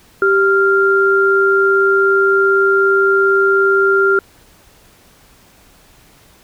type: tone pair together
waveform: sine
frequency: 390.6 / 1392 Hz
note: G4 / F6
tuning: -6 / -6 cents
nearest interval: octave + minor seventh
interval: 2200 cents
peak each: -12 dBFS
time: 0.22-4.19 s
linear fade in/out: 2 ms
effects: pink hiss -48 dBFS RMS until 6.43 s